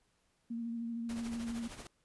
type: tone with vibrato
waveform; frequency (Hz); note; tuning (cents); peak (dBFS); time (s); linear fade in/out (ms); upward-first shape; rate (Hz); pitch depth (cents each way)
sine; 232.3; A#3; -6; -36; 0.5-1.68; 10; sine; 13; 23
type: noise with tremolo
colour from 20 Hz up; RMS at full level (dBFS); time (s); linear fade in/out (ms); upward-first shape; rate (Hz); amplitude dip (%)
pink; -46; 1.09-1.87; 2; sine; 13; 60
effects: pink hiss -75 dBFS RMS until 2.04 s + resampled to 24000 Hz